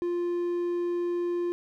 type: tone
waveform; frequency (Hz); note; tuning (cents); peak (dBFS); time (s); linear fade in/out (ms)
triangle; 349.2; F4; 0; -24; 0.02-1.52; 0
effects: none